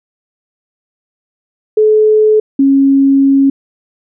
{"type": "tone pair in turn", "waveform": "sine", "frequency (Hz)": [430, 273.9], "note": ["A4", "C#4"], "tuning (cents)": [-40, -21], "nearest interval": "minor sixth", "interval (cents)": 781, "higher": "first", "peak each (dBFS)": -5, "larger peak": "neither", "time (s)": [[1.77, 2.4], [2.59, 3.5]], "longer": "second", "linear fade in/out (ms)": 5, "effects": []}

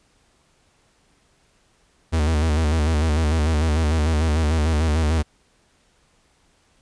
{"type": "tone with vibrato", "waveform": "45% pulse", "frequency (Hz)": 77.78, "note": "D#2", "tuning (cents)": 0, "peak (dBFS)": -17, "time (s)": [2.12, 5.23], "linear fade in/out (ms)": 20, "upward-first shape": "square", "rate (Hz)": 6.7, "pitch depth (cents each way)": 68, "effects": ["pink hiss -61 dBFS RMS until 6.81 s", "resampled to 22050 Hz"]}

